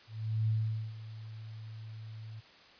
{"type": "tone with ADSR envelope", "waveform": "sine", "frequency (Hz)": 110, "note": "A2", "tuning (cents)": 0, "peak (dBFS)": -26, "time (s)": [0.07, 2.41], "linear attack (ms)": 410, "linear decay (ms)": 450, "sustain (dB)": -16, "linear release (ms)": 19, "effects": ["white hiss -57 dBFS RMS until 2.79 s", "resampled to 11025 Hz"]}